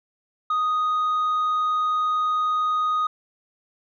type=tone; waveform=sine; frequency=1244.5 Hz; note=D#6; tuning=in tune; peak=-17 dBFS; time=0.5-3.07 s; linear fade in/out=5 ms; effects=tanh soft clip ceiling -19 dBFS